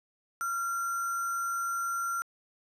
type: tone with sample-and-hold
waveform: sine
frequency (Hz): 1376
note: F6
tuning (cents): -26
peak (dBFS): -29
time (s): 0.41-2.22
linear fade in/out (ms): 0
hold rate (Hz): 7350
effects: resampled to 32000 Hz